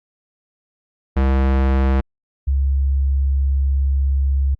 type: tone pair in turn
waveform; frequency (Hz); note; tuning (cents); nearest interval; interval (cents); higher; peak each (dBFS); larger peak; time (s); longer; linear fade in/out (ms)
square / sine; 66.6 / 68.27; C2 / C#2; +31 / -26; unison; 43; second; -14; neither; 1.16-2.01 / 2.47-4.55; second; 10
effects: low-pass 2000 Hz 12 dB/octave + Opus 48 kbps